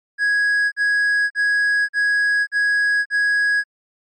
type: tone bursts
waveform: triangle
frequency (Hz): 1661.2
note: G#6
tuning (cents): 0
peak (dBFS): -13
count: 6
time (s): 0.18-3.64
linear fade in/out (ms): 50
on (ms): 540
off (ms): 44
effects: MP3 48 kbps